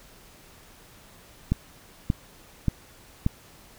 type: click train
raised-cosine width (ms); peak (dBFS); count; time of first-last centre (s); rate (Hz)
5; -9; 4; 1.52-3.264; 1.72
effects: pink hiss -52 dBFS RMS until 3.78 s